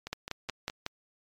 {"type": "two click trains", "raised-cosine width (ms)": 0.2, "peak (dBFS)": [-15, -21], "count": [5, 4], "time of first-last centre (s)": [[0.13, 0.864], [0.07, 0.699]], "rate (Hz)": [5.45, 4.77], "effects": ["MP3 96 kbps"]}